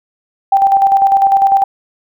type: tone with tremolo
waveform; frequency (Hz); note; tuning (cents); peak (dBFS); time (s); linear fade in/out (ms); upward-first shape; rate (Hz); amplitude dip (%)
sine; 784; G5; 0; -5; 0.52-1.64; 5; square; 10; 45
effects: none